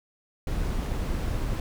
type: noise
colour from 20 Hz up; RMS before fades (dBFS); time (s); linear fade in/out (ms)
brown; -28; 0.47-1.6; 2
effects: none